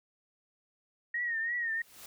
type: tone with vibrato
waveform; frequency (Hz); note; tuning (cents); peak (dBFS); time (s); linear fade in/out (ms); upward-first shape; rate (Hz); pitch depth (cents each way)
sine; 1864.7; A#6; 0; -30; 1.14-1.82; 5; triangle; 3; 86
type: noise with exponential growth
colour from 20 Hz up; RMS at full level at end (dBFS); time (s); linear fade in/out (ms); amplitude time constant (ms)
white; -46; 1.55-2.06; 2; 110
effects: none